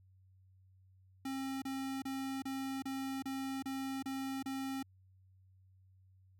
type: tone bursts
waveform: square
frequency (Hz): 268.1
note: C4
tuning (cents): +42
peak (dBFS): -38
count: 9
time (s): 1.25-4.828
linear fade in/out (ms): 5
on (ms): 370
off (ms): 31
effects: added 94 Hz sine -62 dBFS peak until 6.39 s